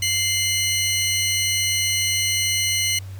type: tone pair together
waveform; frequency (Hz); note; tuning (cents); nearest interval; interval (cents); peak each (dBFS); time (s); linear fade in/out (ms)
20% pulse; 2091 / 2957; C7 / F#7; -2 / -2; tritone; 600; -17; 0.02-2.99; 5
effects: added 96 Hz sine -32 dBFS peak until 3.19 s + pink hiss -49 dBFS RMS until 3.19 s